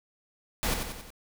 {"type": "noise with echo", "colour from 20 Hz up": "pink", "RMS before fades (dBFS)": -28, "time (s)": [0.63, 0.74], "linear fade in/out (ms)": 0, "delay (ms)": 91, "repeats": 4, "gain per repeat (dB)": -5, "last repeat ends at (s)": 1.104, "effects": []}